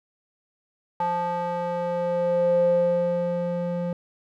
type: tone with band-pass filter sweep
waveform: square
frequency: 174.61 Hz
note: F3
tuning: in tune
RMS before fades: -24 dBFS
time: 1-3.93 s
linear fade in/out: 2 ms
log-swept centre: 840 to 360 Hz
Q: 5.5
effects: none